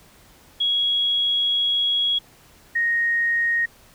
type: tone pair in turn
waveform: sine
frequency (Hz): 3322 / 1865.6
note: G#7 / A#6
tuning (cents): 0 / +1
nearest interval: minor seventh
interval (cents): 999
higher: first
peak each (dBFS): -18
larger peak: neither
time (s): 0.6-2.19 / 2.75-3.66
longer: first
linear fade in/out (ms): 10
effects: pink hiss -52 dBFS RMS until 3.94 s